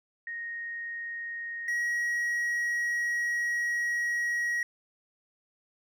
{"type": "tone pair in turn", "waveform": ["sine", "triangle"], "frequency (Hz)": [1864.7, 1902.8], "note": ["A#6", "A#6"], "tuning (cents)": [0, 35], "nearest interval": "unison", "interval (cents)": 35, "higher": "second", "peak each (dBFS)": [-34, -25], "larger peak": "second", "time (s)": [[0.27, 1.68], [1.68, 4.63]], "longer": "second", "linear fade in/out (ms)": 2, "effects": []}